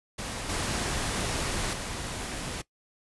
pink noise with level steps, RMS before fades -35 / -30 / -35 dBFS, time 0.18-2.62 s, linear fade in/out 10 ms, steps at 0.49 / 1.73 s, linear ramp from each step 5 ms, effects noise-tail reverb RT60 0.1 s tail -19 dB re dry + resampled to 24000 Hz

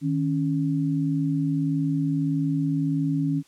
sine tone pair together, 155.57 / 277.2 Hz, D#3 / C#4, 0 / 0 cents, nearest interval minor seventh, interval 1000 cents, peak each -24 dBFS, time 0.01-3.43 s, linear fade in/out 50 ms, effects white hiss -59 dBFS RMS until 3.47 s + low-pass 9000 Hz 12 dB/octave

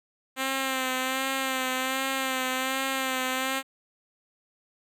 5% pulse tone with vibrato, 262.7 Hz, C4, 7 cents sharp, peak -15 dBFS, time 0.36-3.63 s, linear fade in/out 50 ms, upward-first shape sine, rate 1.3 Hz, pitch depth 35 cents each way, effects none

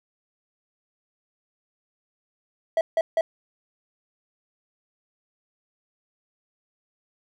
triangle tone bursts, 652 Hz, E5, 19 cents flat, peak -16 dBFS, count 3, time 2.77-3.21 s, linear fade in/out 2 ms, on 40 ms, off 160 ms, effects none

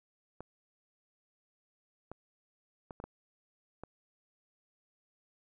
clicks, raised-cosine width 1 ms, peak -29 dBFS, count 6, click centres 0.406 / 2.116 / 2.908 / 3.001 / 3.04 / 3.836 s, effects none

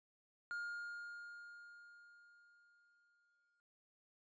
triangle tone with exponential decay, 1416 Hz, F6, 23 cents sharp, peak -38 dBFS, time 0.51-3.6 s, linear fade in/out 0 ms, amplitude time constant 670 ms, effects noise-tail reverb RT60 0.1 s tail -18 dB re dry + resampled to 16000 Hz

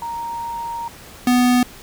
sine / square tone pair in turn, 932.3 / 247.6 Hz, A#5 / B3, 0 / +5 cents, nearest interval octave + major seventh, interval 2295 cents, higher first, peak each -24 / -13 dBFS, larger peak second, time 0.02-0.88 / 1.27-1.63 s, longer first, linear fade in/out 2 ms, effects pink hiss -41 dBFS RMS until 1.82 s

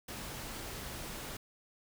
pink noise, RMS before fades -43 dBFS, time 0.08-1.37 s, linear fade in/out 5 ms, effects none

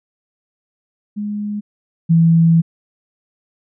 sine tone pair in turn, 207.7 / 165.38 Hz, G#3 / E3, 0 / +6 cents, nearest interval major third, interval 394 cents, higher first, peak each -20 / -8 dBFS, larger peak second, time 1.16-1.61 / 2.09-2.62 s, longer second, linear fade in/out 20 ms, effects none

